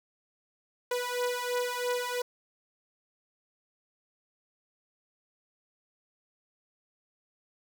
sawtooth beating tone pair, 490 / 493 Hz, B4 / B4, -14 / -3 cents, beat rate 3 Hz, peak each -29 / -28 dBFS, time 0.91-2.22 s, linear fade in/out 5 ms, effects none

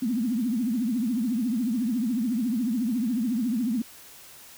sine tone with vibrato, 235.4 Hz, A#3, 17 cents sharp, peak -23 dBFS, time 0.02-3.82 s, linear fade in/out 5 ms, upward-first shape triangle, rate 14 Hz, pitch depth 240 cents each way, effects white hiss -48 dBFS RMS until 4.57 s

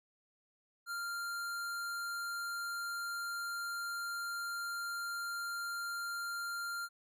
square tone, 1392 Hz, F6, 6 cents flat, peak -38 dBFS, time 0.86-6.89 s, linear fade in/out 50 ms, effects none

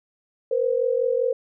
sine tone pair together, 471.2 / 516.3 Hz, A#4 / C5, +19 / -23 cents, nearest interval major second, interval 158 cents, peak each -22 dBFS, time 0.51-1.33 s, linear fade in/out 5 ms, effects none

